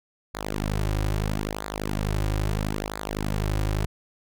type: tone with flanger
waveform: sawtooth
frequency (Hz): 51.8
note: G#1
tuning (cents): -4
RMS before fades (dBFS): -27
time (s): 0.34-3.86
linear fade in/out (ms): 5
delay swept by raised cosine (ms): 0.34 to 4.64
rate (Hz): 0.76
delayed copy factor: -0.85
effects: none